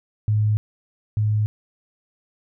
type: tone pair in turn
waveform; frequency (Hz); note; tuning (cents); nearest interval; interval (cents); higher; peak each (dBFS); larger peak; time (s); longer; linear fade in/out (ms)
sine; 106.5 / 106.5; G#2 / G#2; +44 / +44; unison; 0; neither; -16 / -17; first; 0.28-0.57 / 1.17-1.46; neither; 0
effects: none